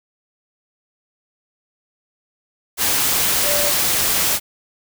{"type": "tone in noise", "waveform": "sine", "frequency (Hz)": 585, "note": "D5", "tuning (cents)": -7, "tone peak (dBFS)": -22, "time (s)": [3.43, 3.73], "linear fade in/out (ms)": 50, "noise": "white", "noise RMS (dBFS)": -18, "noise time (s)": [2.77, 4.4], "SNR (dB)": -7, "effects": []}